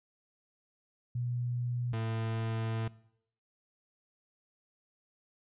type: tone pair in turn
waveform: sine / 40% pulse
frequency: 121.9 / 112.35 Hz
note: B2 / A2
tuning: -22 / +37 cents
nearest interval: minor second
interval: 141 cents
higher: first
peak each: -31 / -31 dBFS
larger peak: neither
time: 1.15-1.93 / 1.93-2.88 s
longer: second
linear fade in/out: 5 ms
effects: noise-tail reverb RT60 0.7 s tail -20 dB re dry + resampled to 8000 Hz